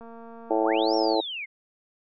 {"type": "click train", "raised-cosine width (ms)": 1, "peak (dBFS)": -32, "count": 263, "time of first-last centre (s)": [0.01, 1.149], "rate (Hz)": 230}
{"type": "harmonic tone", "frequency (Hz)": 110, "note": "A2", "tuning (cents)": 0, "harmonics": [3, 4, 5, 6, 7, 8], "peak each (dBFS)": [-26, -27, -28, -29, -29, -30], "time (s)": [0.5, 1.21], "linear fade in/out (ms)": 10}
{"type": "linear two-way sweep", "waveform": "sine", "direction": "up then down", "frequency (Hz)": [395.3, 5588, 2062], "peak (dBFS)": -31, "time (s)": [0.62, 1.46], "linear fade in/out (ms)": 20, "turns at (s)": 0.95}
{"effects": []}